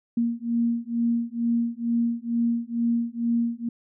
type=beating tone pair; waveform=sine; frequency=233.1 / 235.3 Hz; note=A#3 / A#3; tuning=0 / +16 cents; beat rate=2.2 Hz; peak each=-25 dBFS; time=0.17-3.69 s; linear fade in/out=5 ms; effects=none